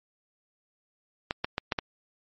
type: clicks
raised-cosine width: 0.3 ms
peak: -11 dBFS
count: 5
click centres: 1.309 / 1.445 / 1.581 / 1.722 / 1.788 s
effects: MP3 32 kbps